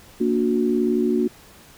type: chord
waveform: sine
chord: Bb augmented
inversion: none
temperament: just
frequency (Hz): 233.1 / 291.4 / 364.2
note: Bb3 / D4 / F#4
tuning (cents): 0 / -13 / -27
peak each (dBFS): -21 / -24 / -21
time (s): 0.2-1.28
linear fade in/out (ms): 10
effects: pink hiss -48 dBFS RMS until 1.77 s